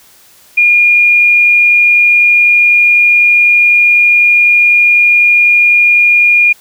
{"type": "tone", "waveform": "sine", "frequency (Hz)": 2424, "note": "D#7", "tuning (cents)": -46, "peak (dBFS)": -4, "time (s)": [0.57, 6.53], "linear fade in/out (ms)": 10, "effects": ["white hiss -43 dBFS RMS until 6.6 s"]}